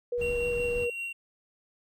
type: tone with vibrato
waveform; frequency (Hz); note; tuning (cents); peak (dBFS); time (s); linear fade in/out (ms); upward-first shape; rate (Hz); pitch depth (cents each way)
sine; 481.1; B4; -45; -27; 0.12-0.9; 5; sine; 6.4; 13
type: noise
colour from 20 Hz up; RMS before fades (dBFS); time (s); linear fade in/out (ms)
brown; -39; 0.17-0.88; 50
type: tone with tremolo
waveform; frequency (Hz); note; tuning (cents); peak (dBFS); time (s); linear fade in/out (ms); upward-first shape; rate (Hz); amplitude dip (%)
triangle; 2748; F7; -29; -30; 0.21-1.13; 10; sine; 5.2; 35
effects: none